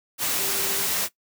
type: tone in noise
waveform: sine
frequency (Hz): 392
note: G4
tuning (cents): 0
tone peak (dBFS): -36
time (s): 0.37-0.87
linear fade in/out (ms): 50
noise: white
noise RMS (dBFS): -25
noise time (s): 0.18-1.09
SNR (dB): -14
effects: noise-tail reverb RT60 0.1 s tail -18 dB re dry + high-pass 100 Hz 12 dB/octave